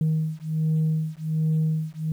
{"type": "beating tone pair", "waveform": "sine", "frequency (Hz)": [156.8, 158.1], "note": ["D#3", "D#3"], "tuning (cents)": [14, 28], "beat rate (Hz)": 1.3, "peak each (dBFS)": -23, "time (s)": [0.01, 2.12], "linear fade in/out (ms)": 2, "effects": ["tanh soft clip ceiling -17 dBFS", "9-bit"]}